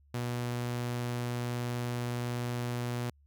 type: tone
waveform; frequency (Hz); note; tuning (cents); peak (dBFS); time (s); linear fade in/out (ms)
sawtooth; 121.3; B2; -31; -28; 0.14-3.1; 5
effects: added 71 Hz sine -60 dBFS peak until 3.26 s